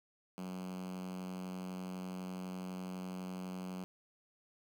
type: tone with high-pass filter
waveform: 5% pulse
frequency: 92 Hz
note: F#2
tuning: 9 cents flat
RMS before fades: -43 dBFS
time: 0.38-3.84 s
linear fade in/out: 0 ms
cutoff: 190 Hz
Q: 6.8
effects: none